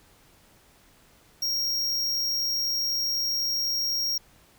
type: tone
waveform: square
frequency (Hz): 5588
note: F8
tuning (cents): 0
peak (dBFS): -25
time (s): 1.42-4.18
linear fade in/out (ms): 5
effects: pink hiss -58 dBFS RMS until 4.58 s